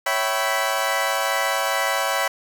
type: chord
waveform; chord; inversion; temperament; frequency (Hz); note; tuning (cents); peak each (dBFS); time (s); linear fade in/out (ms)
20% pulse; C# half-diminished seventh; none; equal with one note detuned; 554.4 / 659.3 / 773.6 / 987.8; C#5 / E5 / G5 / B5; 0 / 0 / -23 / 0; -21; 0.06-2.28; 5
effects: 8-bit